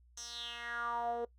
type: tone with band-pass filter sweep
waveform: 10% pulse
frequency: 236.9 Hz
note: A#3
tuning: 28 cents sharp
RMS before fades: -39 dBFS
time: 0.17-1.25 s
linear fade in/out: 5 ms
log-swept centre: 6400 to 480 Hz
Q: 5.1
effects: noise-tail reverb RT60 0.1 s tail -21 dB re dry + added 60 Hz sine -61 dBFS peak until 1.38 s